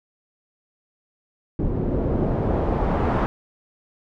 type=noise with low-pass filter sweep; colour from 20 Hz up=pink; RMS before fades=-22 dBFS; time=1.59-3.26 s; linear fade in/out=0 ms; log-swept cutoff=330 to 1100 Hz; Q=1.1; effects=none